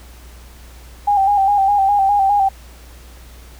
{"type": "tone with vibrato", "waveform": "sine", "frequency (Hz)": 798, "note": "G5", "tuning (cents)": 31, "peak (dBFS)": -11, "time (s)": [1.07, 2.49], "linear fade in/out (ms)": 10, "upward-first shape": "square", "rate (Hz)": 4.9, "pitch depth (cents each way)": 45, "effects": ["added 60 Hz sine -38 dBFS peak until 3.59 s", "pink hiss -45 dBFS RMS until 3.59 s"]}